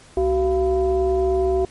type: tone with frequency modulation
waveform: sine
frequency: 376.7 Hz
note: F#4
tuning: 31 cents sharp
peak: -16 dBFS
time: 0.17-1.65 s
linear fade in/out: 2 ms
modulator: 311 Hz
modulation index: 0.78
effects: pink hiss -48 dBFS RMS until 1.7 s + MP3 48 kbps